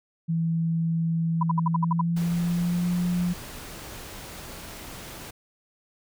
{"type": "tone with pitch glide", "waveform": "sine", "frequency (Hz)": [164.81, 176.64], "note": ["E3", "F3"], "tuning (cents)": [0, 20], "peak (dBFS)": -22, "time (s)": [0.28, 3.34], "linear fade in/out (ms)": 20, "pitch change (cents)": 120, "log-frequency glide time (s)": [1.65, 2.94]}
{"type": "tone bursts", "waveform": "sine", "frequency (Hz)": 990, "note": "B5", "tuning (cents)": 4, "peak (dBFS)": -21, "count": 8, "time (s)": [1.41, 2.012], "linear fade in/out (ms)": 5, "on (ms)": 21, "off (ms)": 62}
{"type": "noise", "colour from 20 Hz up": "pink", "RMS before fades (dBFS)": -40, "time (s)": [2.16, 5.31], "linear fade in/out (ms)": 10}
{"effects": []}